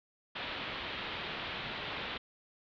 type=low-pass noise; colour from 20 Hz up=white; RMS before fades=-40 dBFS; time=0.35-2.18 s; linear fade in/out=10 ms; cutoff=3800 Hz; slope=48 dB/octave; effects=none